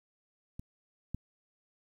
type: clicks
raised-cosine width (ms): 5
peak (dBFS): -29 / -23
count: 2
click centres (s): 0.595 / 1.146
effects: 10-bit